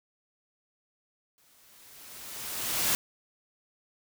white noise with exponential growth, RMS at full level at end -25 dBFS, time 1.38-2.95 s, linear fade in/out 0 ms, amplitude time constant 340 ms, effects none

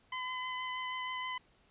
20% pulse tone with vibrato, 1015 Hz, B5, 47 cents sharp, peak -31 dBFS, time 0.12-1.38 s, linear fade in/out 5 ms, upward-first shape triangle, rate 6.3 Hz, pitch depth 16 cents each way, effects pink hiss -68 dBFS RMS until 1.7 s + resampled to 8000 Hz

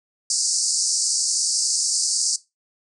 pink band-pass noise, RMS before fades -22 dBFS, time 0.3-2.36 s, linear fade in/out 2 ms, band 4600 to 9200 Hz, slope 96 dB/octave, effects noise-tail reverb RT60 0.2 s tail -17 dB re dry

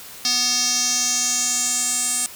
square tone with band-pass filter sweep, 246.9 Hz, B3, in tune, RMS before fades -21 dBFS, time 0.25-2.26 s, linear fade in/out 0 ms, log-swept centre 5200 to 8300 Hz, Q 4.6, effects white hiss -39 dBFS RMS until 2.35 s

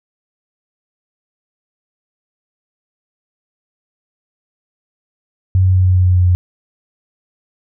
sine tone with pitch steps, 93.5 / 92.96 / 92.43 / 91.89 / 91.36 / 90.84 / 90.32 / 89.79 Hz, F#2 / F#2 / F#2 / F#2 / F#2 / F#2 / F#2 / F2, +19 / +9 / -1 / -11 / -21 / -31 / -41 / +49 cents, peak -8 dBFS, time 5.55-6.35 s, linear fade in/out 0 ms, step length 100 ms, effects none

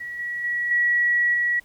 sine tone with level steps, 1927 Hz, B6, 43 cents flat, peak -30 / -26 / -22 / -17 / -19 dBFS, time 0-1.6 s, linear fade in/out 10 ms, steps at 0.19 / 0.44 / 0.71 / 1.34 s, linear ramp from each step 2 ms, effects pink hiss -56 dBFS RMS until 1.64 s

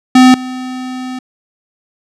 square tone with level steps, 255.3 Hz, C4, 42 cents flat, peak -3 / -21 dBFS, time 0.15-1.19 s, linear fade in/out 5 ms, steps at 0.34 s, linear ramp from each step 2 ms, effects low-pass 7000 Hz 12 dB/octave

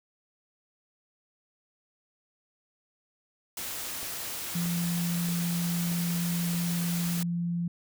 white noise, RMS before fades -36 dBFS, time 3.57-7.23 s, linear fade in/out 2 ms
click train, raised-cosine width 2 ms, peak -33 dBFS, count 6, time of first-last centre 4.03-7.175 s, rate 1.59 Hz
sine tone, 172.1 Hz, F3, 25 cents flat, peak -27 dBFS, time 4.55-7.68 s, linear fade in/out 5 ms
effects none

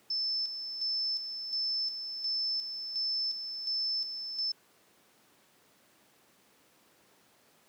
sine tone with tremolo, 5274 Hz, E8, in tune, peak -29 dBFS, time 0.1-4.52 s, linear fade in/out 5 ms, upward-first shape square, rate 1.4 Hz, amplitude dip 55%, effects pink hiss -64 dBFS RMS until 7.68 s + high-pass 200 Hz 12 dB/octave

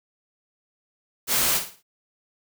white noise with echo, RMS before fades -22 dBFS, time 1.27-1.61 s, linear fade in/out 50 ms, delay 55 ms, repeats 4, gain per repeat -9 dB, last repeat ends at 1.83 s, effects none

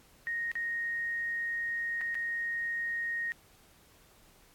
sine tone with dropouts, 1864.7 Hz, A#6, in tune, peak -31 dBFS, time 0.27-3.32 s, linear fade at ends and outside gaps 0 ms, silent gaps 0.516-0.554 / 2.01-2.014 / 2.145-2.152 s, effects pink hiss -61 dBFS RMS until 4.54 s + AAC 64 kbps

